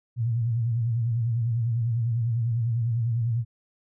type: tone with vibrato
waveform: sine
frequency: 116.54 Hz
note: A#2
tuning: in tune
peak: -22 dBFS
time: 0.16-3.45 s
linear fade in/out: 50 ms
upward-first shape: sine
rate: 10 Hz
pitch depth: 85 cents each way
effects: none